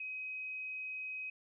sine tone, 2528 Hz, D#7, 27 cents sharp, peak -39 dBFS, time 0-1.3 s, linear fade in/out 5 ms, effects none

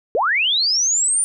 sine linear sweep, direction up, 392 to 9397 Hz, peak -15 dBFS, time 0.15-1.24 s, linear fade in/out 0 ms, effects none

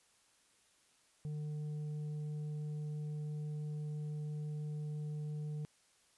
triangle tone with tanh clipping, 150.5 Hz, D3, 43 cents sharp, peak -39 dBFS, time 1.25-5.65 s, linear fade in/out 0 ms, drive 9 dB, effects white hiss -70 dBFS RMS until 6.17 s + resampled to 24000 Hz

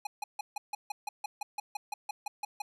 square tone bursts, 831 Hz, G#5, 1 cent sharp, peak -33 dBFS, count 16, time 0.05-2.62 s, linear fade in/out 5 ms, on 20 ms, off 150 ms, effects resampled to 32000 Hz + 12-bit

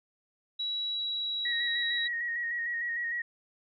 sine tone with pitch glide, 3900 to 3873 Hz, B7 to B7, -23 to -35 cents, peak -30 dBFS, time 0.59-2.08 s, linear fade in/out 10 ms, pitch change -12 cents, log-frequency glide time 0.89-1.71 s
sine tone with vibrato, 1889 Hz, A#6, 22 cents sharp, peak -30 dBFS, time 1.45-3.22 s, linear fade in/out 5 ms, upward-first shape square, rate 6.6 Hz, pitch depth 27 cents each way
effects none

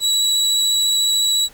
30% pulse tone with vibrato, 3911 Hz, B7, 18 cents flat, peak -12 dBFS, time 0-1.49 s, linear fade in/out 50 ms, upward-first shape triangle, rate 14 Hz, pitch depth 12 cents each way, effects pink hiss -47 dBFS RMS until 1.53 s

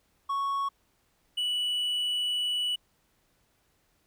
triangle tone pair in turn, 1108.7 / 2953 Hz, C#6 / F#7, 0 / -4 cents, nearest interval octave + perfect fourth, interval 1696 cents, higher second, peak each -25 dBFS, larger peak neither, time 0.29-0.69 / 1.37-2.76 s, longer second, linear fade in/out 10 ms, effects pink hiss -70 dBFS RMS until 4.06 s

